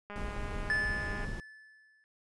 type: click train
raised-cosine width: 0.5 ms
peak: -29 dBFS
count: 236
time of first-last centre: 0.1-1.246 s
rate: 205 Hz
type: noise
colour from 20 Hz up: brown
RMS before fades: -38 dBFS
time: 0.16-1.4 s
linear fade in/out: 0 ms
type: tone with exponential decay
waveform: triangle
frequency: 1740 Hz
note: A6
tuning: 20 cents flat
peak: -24 dBFS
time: 0.7-2.04 s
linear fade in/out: 0 ms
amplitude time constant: 290 ms
effects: resampled to 24000 Hz